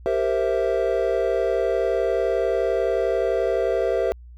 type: chord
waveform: triangle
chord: C dominant seventh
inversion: second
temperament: equal with one note detuned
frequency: 392 / 463.5 / 523.3 / 659.3 Hz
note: G4 / Bb4 / C5 / E5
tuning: 0 / -10 / 0 / 0 cents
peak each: -23 dBFS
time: 0.06-4.12 s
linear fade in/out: 0 ms
effects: added 60 Hz sine -40 dBFS peak until 4.37 s